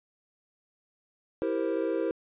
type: chord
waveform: triangle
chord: C dominant seventh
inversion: first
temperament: equal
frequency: 329.6 / 392 / 466.2 / 523.3 Hz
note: E4 / G4 / Bb4 / C5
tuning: 0 / 0 / 0 / 0 cents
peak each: -29 / -31 / -30 / -31 dBFS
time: 1.42-2.11 s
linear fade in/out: 0 ms
effects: resampled to 8000 Hz